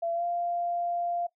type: tone with pitch glide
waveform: sine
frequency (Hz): 676 to 695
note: E5 to F5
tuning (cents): +43 to -9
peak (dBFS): -27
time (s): 0.02-1.27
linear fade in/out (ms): 10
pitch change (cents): +48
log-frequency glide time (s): 0.13-0.24
effects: noise-tail reverb RT60 0.1 s tail -18 dB re dry